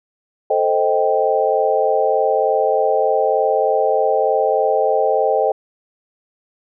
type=chord; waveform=sine; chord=A half-diminished seventh; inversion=none; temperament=equal; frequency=440 / 523.3 / 622.3 / 784 Hz; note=A4 / C5 / Eb5 / G5; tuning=0 / 0 / 0 / 0 cents; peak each=-19 dBFS; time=0.5-5.52 s; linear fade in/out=5 ms; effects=none